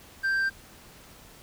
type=tone with tanh clipping; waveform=sine; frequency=1574 Hz; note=G6; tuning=7 cents sharp; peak=-24 dBFS; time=0.23-0.5 s; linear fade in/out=20 ms; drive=4 dB; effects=pink hiss -51 dBFS RMS until 1.42 s